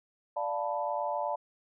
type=chord; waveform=sine; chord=B half-diminished seventh; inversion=first; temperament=equal; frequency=587.3 / 698.5 / 880 / 987.8 Hz; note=D5 / F5 / A5 / B5; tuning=0 / 0 / 0 / 0 cents; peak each=-34 / -36 / -34 / -37 dBFS; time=0.36-1.36 s; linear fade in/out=10 ms; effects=none